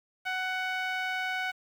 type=tone with low-pass filter; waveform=5% pulse; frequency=745 Hz; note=F#5; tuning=12 cents sharp; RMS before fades=-32 dBFS; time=0.25-1.52 s; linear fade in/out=20 ms; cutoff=1900 Hz; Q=1.4; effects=9-bit